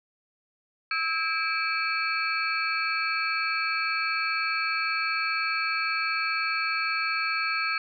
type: tone cluster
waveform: sine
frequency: 1302 / 1617 / 2327 / 2586 / 4369 Hz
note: E6 / G#6 / D7 / E7 / C#8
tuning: -22 / -47 / -17 / -34 / -26 cents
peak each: -30 / -32 / -29 / -35 / -34 dBFS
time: 0.91-7.78 s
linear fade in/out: 2 ms
effects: none